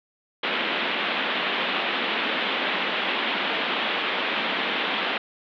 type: band-pass noise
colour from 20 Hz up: white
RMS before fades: -26 dBFS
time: 0.43-5.18 s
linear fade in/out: 5 ms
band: 190 to 3500 Hz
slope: 48 dB/octave
effects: none